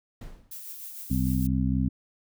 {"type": "noise with exponential decay", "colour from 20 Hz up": "brown", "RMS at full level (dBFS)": -36, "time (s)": [0.21, 0.65], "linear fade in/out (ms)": 5, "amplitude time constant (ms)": 94}
{"type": "noise with tremolo", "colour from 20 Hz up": "violet", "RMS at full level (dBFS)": -39, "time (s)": [0.51, 1.47], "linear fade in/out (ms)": 5, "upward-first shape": "sine", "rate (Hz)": 6.6, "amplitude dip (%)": 35}
{"type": "harmonic tone", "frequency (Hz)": 64.3, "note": "C2", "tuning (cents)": -30, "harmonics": [1, 2, 3, 4], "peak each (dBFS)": [-28, -28, -28, -28], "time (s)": [1.1, 1.89], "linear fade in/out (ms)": 10}
{"effects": []}